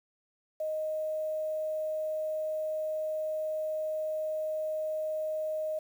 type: tone with quantisation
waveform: sine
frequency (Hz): 622.3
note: D#5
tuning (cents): 0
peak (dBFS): -30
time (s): 0.6-5.79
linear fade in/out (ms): 5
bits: 9
effects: none